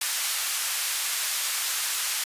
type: band-pass noise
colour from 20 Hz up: white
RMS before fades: -28 dBFS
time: 0.01-2.24 s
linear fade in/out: 5 ms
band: 1200 to 12000 Hz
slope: 12 dB/octave
effects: resampled to 32000 Hz